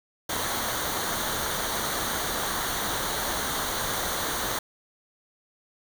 pink noise with comb filter, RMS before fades -29 dBFS, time 0.29-4.59 s, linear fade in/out 5 ms, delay 0.39 ms, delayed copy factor -0.65, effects none

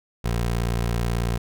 20% pulse tone, 58.27 Hz, A#1, in tune, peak -17 dBFS, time 0.24-1.38 s, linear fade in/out 10 ms, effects none

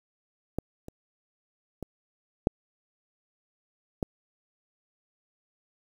clicks, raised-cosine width 2 ms, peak -15 / -27 / -22 / -7 / -14 dBFS, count 5, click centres 0.586 / 0.884 / 1.827 / 2.471 / 4.028 s, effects 8-bit

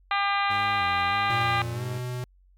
harmonic tone, 400 Hz, G4, 35 cents sharp, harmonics 2 / 3 / 4 / 5 / 6 / 7 / 8 / 9 / 10, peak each -27 / -26 / -32 / -31 / -32 / -37 / -39 / -40 / -38 dBFS, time 0.11-1.62 s, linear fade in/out 2 ms
sawtooth tone with vibrato, 95.3 Hz, G2, 48 cents flat, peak -32 dBFS, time 0.49-2 s, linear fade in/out 20 ms, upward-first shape square, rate 1.6 Hz, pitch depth 130 cents each way
square tone with pitch glide, 117.9 to 124.62 Hz, A#2 to B2, +20 to +16 cents, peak -30 dBFS, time 1.3-2.24 s, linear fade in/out 0 ms, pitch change +96 cents, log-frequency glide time 1.73-1.83 s
effects added 46 Hz sine -55 dBFS peak until 2.57 s + MP3 96 kbps

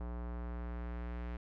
square tone with low-pass filter sweep, 59.6 Hz, A#1, 39 cents sharp, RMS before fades -41 dBFS, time 0-1.37 s, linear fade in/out 5 ms, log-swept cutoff 1100 to 2200 Hz, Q 1.2, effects none

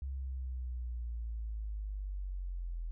sine linear sweep, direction down, 67.9 to 41.11 Hz, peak -36 dBFS, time 0.02-2.91 s, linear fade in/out 0 ms, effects none

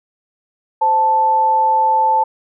sine tone pair together, 522 / 880 Hz, C5 / A5, -4 / 0 cents, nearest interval major sixth, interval 904 cents, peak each -23 / -11 dBFS, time 0.81-2.24 s, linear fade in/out 10 ms, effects none

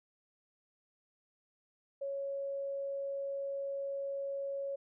sine tone, 554 Hz, C#5, 1 cent flat, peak -35 dBFS, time 2.01-4.76 s, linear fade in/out 10 ms, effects none

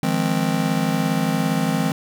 square chord, F minor seventh, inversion third, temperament just, 157.15 / 174.61 / 209.5 / 261.9 Hz, Eb3 / F3 / Ab3 / C4, +18 / 0 / +15 / +2 cents, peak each -25 dBFS, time 0.03-1.92 s, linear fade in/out 2 ms, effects 9-bit

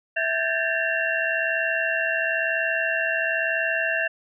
sine tone cluster, 656 / 1572 / 1706 / 1787 / 2737 Hz, E5 / G6 / G#6 / A6 / F7, -9 / +4 / +46 / +26 / -36 cents, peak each -28 dBFS, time 0.16-4.08 s, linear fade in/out 10 ms, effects none

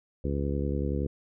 harmonic tone, 70.6 Hz, C#2, 32 cents sharp, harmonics 1 / 2 / 3 / 4 / 5 / 6 / 7, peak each -30 / -33 / -35 / -36 / -37 / -38 / -38 dBFS, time 0.24-1.07 s, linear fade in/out 5 ms, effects none

